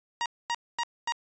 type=tone bursts; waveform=sawtooth; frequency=944 Hz; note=A#5; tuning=22 cents sharp; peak=-23 dBFS; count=4; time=0.21-1.122 s; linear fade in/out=0 ms; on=48 ms; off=240 ms; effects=resampled to 16000 Hz